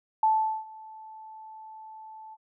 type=tone with ADSR envelope; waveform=sine; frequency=875 Hz; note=A5; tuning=10 cents flat; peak=-18 dBFS; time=0.23-2.37 s; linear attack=3 ms; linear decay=410 ms; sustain=-24 dB; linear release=39 ms; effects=none